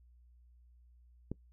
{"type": "click", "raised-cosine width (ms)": 3, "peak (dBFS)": -24, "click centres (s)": 1.316, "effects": ["noise-tail reverb RT60 0.1 s tail -21 dB re dry", "added 60 Hz sine -59 dBFS peak until 1.52 s"]}